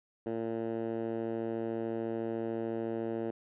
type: tone with band-pass filter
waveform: 10% pulse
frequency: 113.8 Hz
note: A#2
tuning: 41 cents flat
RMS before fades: -35 dBFS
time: 0.26-3.31 s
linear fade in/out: 5 ms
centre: 360 Hz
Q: 1.3
effects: resampled to 8000 Hz